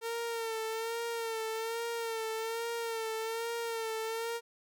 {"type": "tone with vibrato", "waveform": "sawtooth", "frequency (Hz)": 454.7, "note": "A#4", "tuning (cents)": -43, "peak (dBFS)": -30, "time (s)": [0.01, 4.41], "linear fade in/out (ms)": 50, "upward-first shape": "sine", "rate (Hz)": 1.2, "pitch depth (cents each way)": 46, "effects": []}